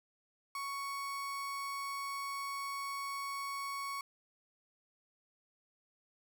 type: tone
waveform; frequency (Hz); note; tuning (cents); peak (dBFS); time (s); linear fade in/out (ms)
35% pulse; 1112; C#6; +5; -36; 0.55-4.01; 2
effects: none